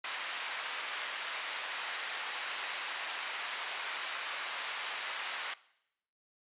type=band-pass noise; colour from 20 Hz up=white; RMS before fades=-39 dBFS; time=0.04-5.54 s; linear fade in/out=5 ms; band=930 to 2800 Hz; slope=12 dB/octave; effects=noise-tail reverb RT60 0.8 s tail -20 dB re dry + resampled to 8000 Hz